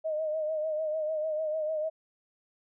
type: tone with vibrato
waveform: sine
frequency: 622.3 Hz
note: D#5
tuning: in tune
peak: -28 dBFS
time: 0.04-1.9 s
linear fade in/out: 20 ms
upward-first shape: triangle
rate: 6.7 Hz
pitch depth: 58 cents each way
effects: none